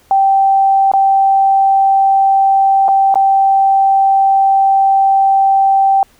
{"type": "tone with dropouts", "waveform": "sine", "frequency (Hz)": 780, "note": "G5", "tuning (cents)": -9, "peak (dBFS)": -7, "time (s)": [0.11, 6.03], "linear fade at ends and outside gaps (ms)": 1, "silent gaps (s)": [[0.916, 0.936], [2.882, 2.887], [3.142, 3.156]], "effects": ["pink hiss -50 dBFS RMS until 6.19 s"]}